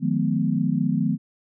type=tone cluster; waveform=sine; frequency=155.4 / 179.9 / 215.7 / 250.2 Hz; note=D#3 / F#3 / A3 / B3; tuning=-2 / -48 / -34 / +23 cents; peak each=-25 dBFS; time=0-1.18 s; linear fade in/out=50 ms; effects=none